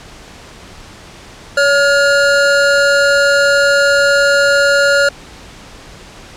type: tone pair together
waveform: square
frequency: 563.9 / 1421 Hz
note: C#5 / F6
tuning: +30 / +30 cents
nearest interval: octave + major third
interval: 1600 cents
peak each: -12 dBFS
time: 1.57-5.09 s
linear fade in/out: 5 ms
effects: pink hiss -36 dBFS RMS until 6.36 s + low-pass 7000 Hz 12 dB/octave